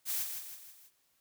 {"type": "noise with echo", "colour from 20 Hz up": "blue", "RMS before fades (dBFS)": -34, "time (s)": [0.05, 0.27], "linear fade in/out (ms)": 50, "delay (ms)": 160, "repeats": 4, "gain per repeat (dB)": -6, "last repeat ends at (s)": 0.91, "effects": ["white hiss -73 dBFS RMS until 1.2 s"]}